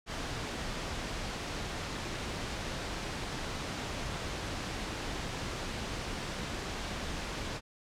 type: noise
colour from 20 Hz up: pink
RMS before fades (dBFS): -37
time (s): 0.06-7.61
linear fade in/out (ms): 50
effects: low-pass 6000 Hz 12 dB/octave